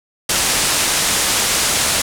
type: low-pass noise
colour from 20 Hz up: white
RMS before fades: -17 dBFS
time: 0.29-2.02 s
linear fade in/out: 5 ms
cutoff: 10000 Hz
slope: 24 dB/octave
effects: none